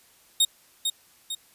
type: tone with echo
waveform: sawtooth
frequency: 3717 Hz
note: A#7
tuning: 6 cents flat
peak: -14 dBFS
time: 0.4-0.45 s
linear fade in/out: 5 ms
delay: 450 ms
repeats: 2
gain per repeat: -6 dB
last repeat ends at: 1.35 s
effects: white hiss -58 dBFS RMS until 1.54 s + resampled to 32000 Hz